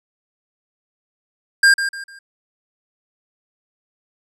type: tone with echo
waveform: square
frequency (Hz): 1603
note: G6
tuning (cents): +38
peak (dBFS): -9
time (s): 1.63-1.74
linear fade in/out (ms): 5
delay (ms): 150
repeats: 3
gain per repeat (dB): -10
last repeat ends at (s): 2.19
effects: low-pass 10000 Hz 12 dB/octave

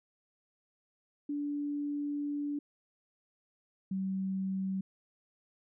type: tone pair in turn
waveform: sine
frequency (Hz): 290 / 191.11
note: D4 / G3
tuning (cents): -22 / -44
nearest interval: perfect fifth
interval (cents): 722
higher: first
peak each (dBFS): -32 / -31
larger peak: second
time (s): 1.29-2.59 / 3.91-4.81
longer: first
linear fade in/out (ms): 5
effects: none

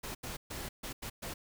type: noise bursts at uneven times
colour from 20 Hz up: pink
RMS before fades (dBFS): -41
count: 6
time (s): 0.03-0.15 / 0.23-0.37 / 0.5-0.69 / 0.83-0.93 / 1.02-1.1 / 1.22-1.34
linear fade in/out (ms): 10
effects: none

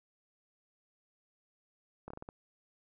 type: slowing click train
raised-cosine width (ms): 1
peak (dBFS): -30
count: 6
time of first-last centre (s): 2.08-2.289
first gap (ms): 24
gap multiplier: 1.28
effects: none

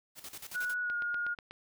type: noise with tremolo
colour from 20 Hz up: white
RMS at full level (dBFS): -44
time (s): 0.15-0.75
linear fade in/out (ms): 50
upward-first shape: square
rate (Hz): 11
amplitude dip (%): 75
type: tone with pitch glide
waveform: sine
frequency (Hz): 1468 to 1427.9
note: F#6 to F6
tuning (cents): -14 to +38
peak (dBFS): -31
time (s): 0.54-1.35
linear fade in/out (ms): 20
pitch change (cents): -48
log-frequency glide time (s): 0.82-0.95
type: click train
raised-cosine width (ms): 0.3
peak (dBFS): -29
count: 6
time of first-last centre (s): 0.9-1.51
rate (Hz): 8.2
effects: none

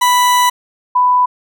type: tone pair in turn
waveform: 40% pulse / sine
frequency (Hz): 987.8 / 994.1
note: B5 / B5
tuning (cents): 0 / +11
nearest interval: unison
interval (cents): 11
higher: second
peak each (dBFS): -8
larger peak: neither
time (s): 0.01-0.5 / 0.95-1.26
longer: first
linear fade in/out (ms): 10
effects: none

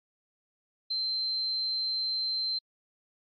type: tone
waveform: sine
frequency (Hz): 4114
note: C8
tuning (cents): -30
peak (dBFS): -28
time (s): 0.9-2.59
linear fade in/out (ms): 10
effects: AAC 32 kbps

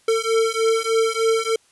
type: beating tone pair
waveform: square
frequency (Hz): 448.1 / 451.4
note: A4 / A4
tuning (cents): +32 / +44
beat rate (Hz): 3.3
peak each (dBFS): -21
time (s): 0.08-1.56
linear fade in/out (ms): 5
effects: white hiss -58 dBFS RMS until 1.71 s + resampled to 24000 Hz

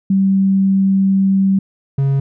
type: tone pair in turn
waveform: sine / triangle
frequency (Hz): 193.5 / 137.42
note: G3 / C#3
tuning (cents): -22 / -15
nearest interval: tritone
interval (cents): 593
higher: first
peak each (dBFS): -10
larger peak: neither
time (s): 0.1-1.59 / 1.98-2.2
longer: first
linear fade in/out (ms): 5
effects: none

